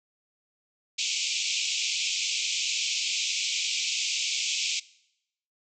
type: band-pass noise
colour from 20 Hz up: pink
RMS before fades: -29 dBFS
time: 0.98-4.8 s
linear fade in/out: 10 ms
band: 2300 to 7500 Hz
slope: 96 dB/octave
effects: noise-tail reverb RT60 0.8 s tail -21 dB re dry